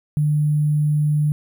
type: tone with sample-and-hold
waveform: sine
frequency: 150 Hz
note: D3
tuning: 37 cents sharp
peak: -15 dBFS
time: 0.17-1.32 s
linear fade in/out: 0 ms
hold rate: 11025 Hz
effects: none